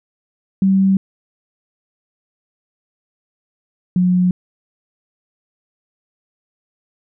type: tone pair in turn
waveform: sine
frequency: 192.6 / 180.85 Hz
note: G3 / F#3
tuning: -30 / -39 cents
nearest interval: minor second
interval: 109 cents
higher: first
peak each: -10 / -11 dBFS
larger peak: first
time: 0.62-0.97 / 3.96-4.31 s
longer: neither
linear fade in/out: 2 ms
effects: none